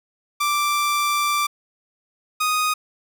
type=tone pair in turn; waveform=sawtooth; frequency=1174.7 / 1244.6 Hz; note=D6 / D#6; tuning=0 / 0 cents; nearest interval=minor second; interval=100 cents; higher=second; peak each=-15 dBFS; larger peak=neither; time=0.4-1.47 / 2.4-2.74 s; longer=first; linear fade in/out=10 ms; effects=none